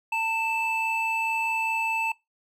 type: tone pair together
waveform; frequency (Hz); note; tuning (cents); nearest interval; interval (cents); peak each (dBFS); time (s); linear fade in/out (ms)
triangle; 900.6 / 2637; A5 / E7; +40 / 0; octave + perfect fifth; 1860; -25; 0.12-2.12; 5
effects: noise-tail reverb RT60 0.2 s tail -22 dB re dry